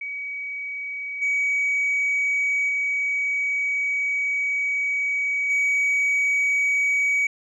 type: tone with level steps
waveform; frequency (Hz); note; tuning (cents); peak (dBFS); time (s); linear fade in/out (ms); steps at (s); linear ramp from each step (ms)
sine; 2266; C#7; +37; -28 / -18 / -20 / -16; 0.01-7.27; 5; 1.21 / 2.68 / 5.49; 20
effects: tanh soft clip ceiling -17 dBFS